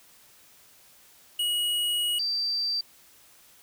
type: tone pair in turn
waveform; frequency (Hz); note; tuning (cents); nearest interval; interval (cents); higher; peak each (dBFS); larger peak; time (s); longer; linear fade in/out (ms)
square / sine; 2904 / 4673; F#7 / D8; -33 / -9; minor sixth; 824; second; -25; neither; 1.39-2.19 / 2.19-2.81; first; 5
effects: white hiss -56 dBFS RMS until 3.62 s

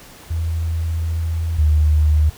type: tone pair in turn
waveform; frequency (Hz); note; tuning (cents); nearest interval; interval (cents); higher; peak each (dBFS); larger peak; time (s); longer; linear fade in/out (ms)
sine; 82 / 76.16; E2 / D#2; -9 / -36; minor second; 127; first; -18 / -11; second; 0.3-1.58 / 1.58-2.3; first; 10
effects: pink hiss -42 dBFS RMS until 2.37 s

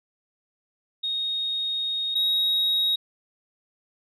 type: tone pair in turn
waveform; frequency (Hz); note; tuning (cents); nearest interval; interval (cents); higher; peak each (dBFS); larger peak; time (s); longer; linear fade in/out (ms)
sine; 3729 / 3785; A#7 / A#7; 0 / +26; unison; 26; second; -24 / -18; second; 1.03-2.15 / 2.15-2.96; first; 10
effects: tanh soft clip ceiling -18 dBFS

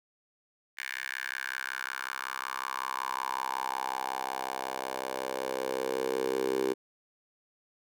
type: tone with high-pass filter sweep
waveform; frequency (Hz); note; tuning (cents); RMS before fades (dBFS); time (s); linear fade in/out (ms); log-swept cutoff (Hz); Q
10% pulse; 65.41; C2; 0; -34; 0.77-6.74; 20; 1900 to 390; 4.5
effects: none

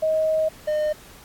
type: tone pair in turn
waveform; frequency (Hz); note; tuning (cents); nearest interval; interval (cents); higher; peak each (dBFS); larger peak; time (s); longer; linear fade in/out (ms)
sine / triangle; 630 / 608.4; D#5 / D#5; +21 / -39; minor second; 60; first; -18; neither; 0.02-0.49 / 0.67-0.93; first; 10
effects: pink hiss -47 dBFS RMS until 1.24 s + AAC 64 kbps

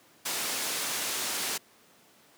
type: low-pass noise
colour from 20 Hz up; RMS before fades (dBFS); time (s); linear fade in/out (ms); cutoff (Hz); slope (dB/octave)
white; -32; 0.25-1.58; 10; 10000; 12
effects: pink hiss -59 dBFS RMS until 2.37 s + high-pass 200 Hz 12 dB/octave

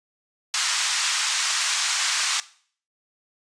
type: band-pass noise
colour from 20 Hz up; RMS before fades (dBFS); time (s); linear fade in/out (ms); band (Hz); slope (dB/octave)
white; -24; 0.54-2.4; 0; 1000 to 7500; 24
effects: noise-tail reverb RT60 0.5 s tail -18 dB re dry + resampled to 22050 Hz

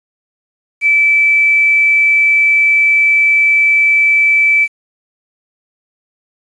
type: tone with quantisation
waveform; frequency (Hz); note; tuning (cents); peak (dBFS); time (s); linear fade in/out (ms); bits
sine; 2315; D7; -25; -7; 0.81-4.68; 50; 6
effects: resampled to 22050 Hz

